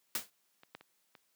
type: noise with exponential decay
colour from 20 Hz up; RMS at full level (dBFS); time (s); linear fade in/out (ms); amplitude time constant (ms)
white; -30; 0.15-0.3; 2; 31
type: clicks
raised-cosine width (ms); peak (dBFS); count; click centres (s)
0.3; -38 / -28 / -37 / -37; 4; 0.634 / 0.75 / 0.81 / 1.152
effects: white hiss -75 dBFS RMS until 1.35 s + high-pass 150 Hz 12 dB/octave